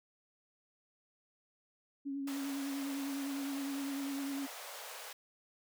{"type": "tone with vibrato", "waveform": "sine", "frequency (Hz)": 277.2, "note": "C#4", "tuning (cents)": 0, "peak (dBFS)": -36, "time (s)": [2.05, 4.47], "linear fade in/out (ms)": 20, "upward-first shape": "triangle", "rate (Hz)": 9.9, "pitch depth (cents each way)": 34}
{"type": "high-pass noise", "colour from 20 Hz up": "pink", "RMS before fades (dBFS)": -47, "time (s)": [2.27, 5.13], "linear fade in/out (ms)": 5, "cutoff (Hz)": 490, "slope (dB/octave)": 48}
{"effects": []}